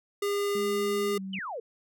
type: tone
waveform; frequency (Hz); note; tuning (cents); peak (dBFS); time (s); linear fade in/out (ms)
square; 405.2; G#4; -43; -27; 0.22-1.18; 5
type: tone with pitch glide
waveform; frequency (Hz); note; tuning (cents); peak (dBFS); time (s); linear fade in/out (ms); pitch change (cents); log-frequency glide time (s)
sine; 207.9 to 191.75; G#3 to G3; +2 to -38; -34; 0.55-1.39; 2; -140; 1.13-1.19
type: exponential sweep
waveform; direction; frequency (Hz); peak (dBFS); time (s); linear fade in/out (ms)
sine; down; 3136 to 426.1; -33; 1.33-1.6; 5
effects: none